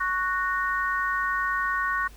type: harmonic tone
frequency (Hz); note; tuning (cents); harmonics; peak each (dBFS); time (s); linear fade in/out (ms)
370; F#4; 0; 3 / 4 / 5; -27 / -28 / -29; 0-2.08; 10
effects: added 50 Hz sine -46 dBFS peak until 2.16 s + pink hiss -53 dBFS RMS until 2.16 s